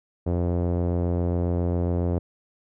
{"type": "tone with low-pass filter", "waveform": "sawtooth", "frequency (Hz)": 87.31, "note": "F2", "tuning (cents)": 0, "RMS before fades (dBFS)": -24, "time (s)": [0.26, 2.19], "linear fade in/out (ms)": 10, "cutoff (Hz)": 540, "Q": 1.5, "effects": []}